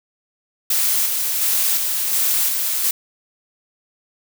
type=noise with tremolo; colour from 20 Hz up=blue; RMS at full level=-18 dBFS; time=0.7-2.91 s; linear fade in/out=5 ms; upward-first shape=square; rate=1.4 Hz; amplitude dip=30%; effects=none